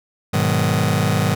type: chord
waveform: sawtooth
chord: G# minor seventh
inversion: none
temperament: just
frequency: 103.83 / 124.59 / 155.74 / 186.89 Hz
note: G#2 / B2 / D#3 / F#3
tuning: 0 / +16 / +2 / +18 cents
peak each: -16 / -18 / -16 / -19 dBFS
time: 0.33-1.35 s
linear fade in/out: 10 ms
effects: none